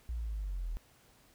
sine linear sweep, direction down, 60.6 to 38.89 Hz, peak -33 dBFS, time 0.09-0.77 s, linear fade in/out 0 ms, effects tanh soft clip ceiling -30 dBFS + pink hiss -64 dBFS RMS until 1.34 s

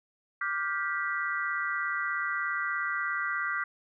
sine chord, G dominant seventh, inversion second, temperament just, 1176 / 1411.2 / 1568 / 1960 Hz, D6 / F6 / G6 / B6, +2 / +18 / 0 / -14 cents, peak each -34 dBFS, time 0.41-3.64 s, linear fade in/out 5 ms, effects none

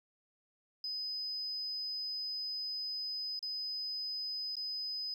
triangle tone with dropouts, 5020 Hz, D#8, 15 cents sharp, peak -33 dBFS, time 0.84-5.14 s, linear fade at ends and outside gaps 2 ms, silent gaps 3.392-3.427 / 4.555-4.567 s, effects tanh soft clip ceiling -34 dBFS

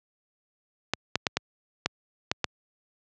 clicks, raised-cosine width 0.2 ms, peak -6 dBFS, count 7, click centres 0.936 / 1.156 / 1.268 / 1.37 / 1.86 / 2.315 / 2.443 s, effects high-pass 80 Hz 12 dB/octave + low-pass 7000 Hz 12 dB/octave

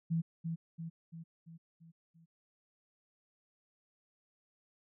sine tone with echo, 164.9 Hz, E3, 1 cent sharp, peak -29 dBFS, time 0.1-0.22 s, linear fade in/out 20 ms, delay 340 ms, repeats 6, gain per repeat -5 dB, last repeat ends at 2.26 s, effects none

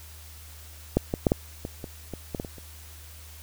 clicks, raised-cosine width 2 ms, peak -6 / -12 / -6 / -7 / -19 / -21 / -20 / -16 / -16 / -23 / -30 dBFS, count 11, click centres 0.97 / 1.139 / 1.268 / 1.319 / 1.651 / 1.842 / 2.137 / 2.348 / 2.399 / 2.448 / 2.583 s, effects added 77 Hz sine -45 dBFS peak until 3.42 s + white hiss -49 dBFS RMS until 3.42 s

